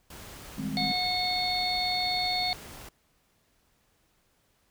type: noise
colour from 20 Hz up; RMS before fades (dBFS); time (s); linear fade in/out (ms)
pink; -45; 0.1-2.89; 5
type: chord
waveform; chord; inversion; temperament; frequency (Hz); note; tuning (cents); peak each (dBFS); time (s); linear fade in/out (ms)
sine; Ab major seventh; second; equal with one note detuned; 158.47 / 196 / 207.7 / 261.6; Eb3 / G3 / Ab3 / C4; +32 / 0 / 0 / 0; -37 / -37 / -35 / -35; 0.58-0.92; 5
type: harmonic tone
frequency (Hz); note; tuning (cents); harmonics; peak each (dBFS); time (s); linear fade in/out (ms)
728; F#5; -28; 1 / 3 / 5 / 6; -31 / -34 / -34 / -29; 0.77-2.53; 0
effects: pink hiss -69 dBFS RMS until 4.7 s